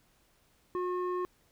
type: tone with low-pass filter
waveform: square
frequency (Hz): 360.9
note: F#4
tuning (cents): -43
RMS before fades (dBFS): -33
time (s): 0.75-1.25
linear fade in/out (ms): 0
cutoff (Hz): 1100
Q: 1.9
effects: pink hiss -68 dBFS RMS until 1.51 s